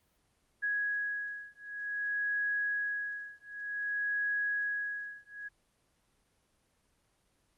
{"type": "beating tone pair", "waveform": "sine", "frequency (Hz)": [1664, 1664.54], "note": ["G#6", "G#6"], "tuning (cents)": [3, 3], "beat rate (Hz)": 0.54, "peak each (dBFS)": [-35, -35], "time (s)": [0.62, 5.49], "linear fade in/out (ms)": 20, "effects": ["pink hiss -73 dBFS RMS until 7.57 s", "Opus 24 kbps"]}